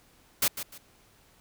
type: noise with echo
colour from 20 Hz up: white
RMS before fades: -24 dBFS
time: 0.42-0.48 s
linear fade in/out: 5 ms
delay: 150 ms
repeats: 2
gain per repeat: -11 dB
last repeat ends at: 0.78 s
effects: pink hiss -61 dBFS RMS until 1.4 s